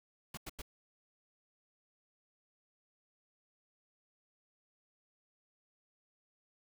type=noise bursts; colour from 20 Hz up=pink; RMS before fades=-44 dBFS; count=3; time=0.34-0.619 s; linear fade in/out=5 ms; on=33 ms; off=90 ms; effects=none